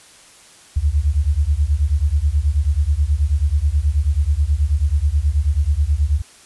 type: beating tone pair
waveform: sine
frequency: 68.7 / 78 Hz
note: C#2 / D#2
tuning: -15 / +5 cents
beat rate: 9.3 Hz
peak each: -17 dBFS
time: 0.76-6.22 s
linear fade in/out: 10 ms
effects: white hiss -46 dBFS RMS until 6.45 s + resampled to 24000 Hz